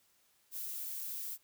violet noise, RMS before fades -41 dBFS, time 0.51-1.38 s, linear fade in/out 50 ms, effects white hiss -71 dBFS RMS until 1.43 s

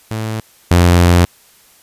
sawtooth tone pair in turn, 110 / 87.5 Hz, A2 / F2, 0 / +4 cents, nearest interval major third, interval 396 cents, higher first, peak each -15 / -3 dBFS, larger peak second, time 0.11-0.4 / 0.71-1.25 s, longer second, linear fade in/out 0 ms, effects white hiss -48 dBFS RMS until 1.82 s + resampled to 32000 Hz

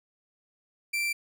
40% pulse tone, 2349 Hz, D7, in tune, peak -26 dBFS, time 0.93-1.13 s, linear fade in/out 10 ms, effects none

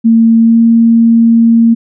sine tone with pitch glide, 227.4 to 229.9 Hz, A#3 to A#3, -43 to -24 cents, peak -3 dBFS, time 0.04-1.75 s, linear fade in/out 20 ms, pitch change +19 cents, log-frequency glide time 0.4-0.59 s, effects none

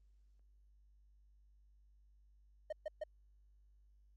triangle tone bursts, 616 Hz, D#5, 17 cents flat, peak -36 dBFS, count 3, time 2.7-3.038 s, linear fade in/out 5 ms, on 26 ms, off 130 ms, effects added 50 Hz sine -64 dBFS peak until 4.16 s + Opus 32 kbps

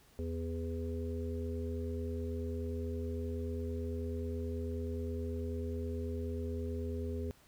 harmonic tone with a mistuned harmonic, 82.41 Hz, E2, in tune, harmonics 1 / 3 / 5 / 6, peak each -37 / -42 / -42 / -47 dBFS, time 0.19-7.31 s, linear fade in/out 0 ms, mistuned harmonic 6, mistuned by +24 cents, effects pink hiss -64 dBFS RMS until 7.47 s

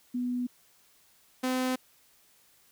sine / sawtooth tone pair in turn, 246.9 / 256.2 Hz, B3 / C4, 0 / -36 cents, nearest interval minor second, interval 64 cents, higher second, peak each -28 / -23 dBFS, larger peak second, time 0.14-0.47 / 1.43-1.76 s, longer neither, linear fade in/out 10 ms, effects white hiss -63 dBFS RMS until 2.71 s

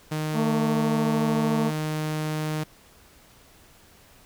sawtooth tone, 154.4 Hz, D#3, 13 cents flat, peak -22 dBFS, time 0.11-2.64 s, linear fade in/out 10 ms
harmonic tone, 224.9 Hz, A3, 38 cents sharp, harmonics 1 / 2 / 3 / 4 / 5, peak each -23 / -30 / -34 / -35 / -37 dBFS, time 0.33-1.72 s, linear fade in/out 50 ms
effects pink hiss -54 dBFS RMS until 4.25 s

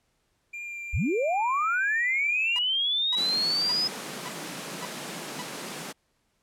triangle tone with vibrato, 2386 Hz, D7, 27 cents sharp, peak -33 dBFS, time 0.53-2.57 s, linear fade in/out 10 ms, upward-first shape triangle, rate 2.6 Hz, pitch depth 11 cents each way
sine linear sweep, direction up, 38.33 to 5100 Hz, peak -23 dBFS, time 0.93-3.88 s, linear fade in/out 10 ms
sawtooth tone bursts, 987.8 Hz, B5, in tune, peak -31 dBFS, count 6, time 2.56-5.416 s, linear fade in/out 0 ms, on 26 ms, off 540 ms
pink high-pass noise, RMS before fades -37 dBFS, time 3.16-5.93 s, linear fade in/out 20 ms, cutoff 150 Hz, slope 48 dB/octave
effects pink hiss -72 dBFS RMS until 6.42 s + low-pass 11000 Hz 12 dB/octave

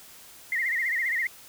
sine tone with vibrato, 1975.5 Hz, B6, in tune, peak -24 dBFS, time 0.52-1.27 s, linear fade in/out 2 ms, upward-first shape sine, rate 15 Hz, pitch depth 130 cents each way, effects white hiss -49 dBFS RMS until 1.48 s

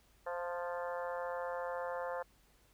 harmonic tone with a mistuned harmonic, 174.61 Hz, F3, in tune, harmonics 3 / 4 / 5 / 6 / 7 / 8 / 9 / 10, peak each -39 / -45 / -45 / -46 / -51 / -50 / -54 / -51 dBFS, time 0.26-2.23 s, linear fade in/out 10 ms, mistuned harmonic 5, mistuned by +17 cents, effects added 50 Hz sine -69 dBFS peak until 2.73 s + pink hiss -69 dBFS RMS until 2.73 s

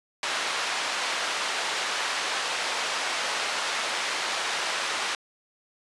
pink band-pass noise, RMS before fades -29 dBFS, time 0.23-5.15 s, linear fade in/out 2 ms, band 840 to 5500 Hz, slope 12 dB/octave, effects resampled to 24000 Hz

